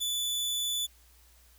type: tone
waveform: sawtooth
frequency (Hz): 3476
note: A7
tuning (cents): -22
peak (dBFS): -26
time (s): 0-0.87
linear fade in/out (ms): 20
effects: added 60 Hz sine -59 dBFS peak until 1.58 s + white hiss -62 dBFS RMS until 1.58 s